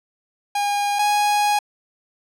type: tone pair in turn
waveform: 45% pulse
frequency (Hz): 815 / 828.8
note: G#5 / G#5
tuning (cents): -33 / -4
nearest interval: unison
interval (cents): 29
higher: second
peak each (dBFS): -19 / -16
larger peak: second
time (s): 0.55-0.99 / 0.99-1.59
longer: second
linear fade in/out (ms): 5
effects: low-pass 12000 Hz 12 dB/octave